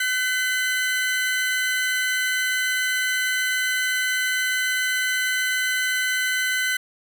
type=tone pair together; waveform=35% pulse; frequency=1518.5 / 2027 Hz; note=F#6 / B6; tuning=+44 / +45 cents; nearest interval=perfect fourth; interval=501 cents; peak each=-21 / -24 dBFS; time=0-6.77 s; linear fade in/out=5 ms; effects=none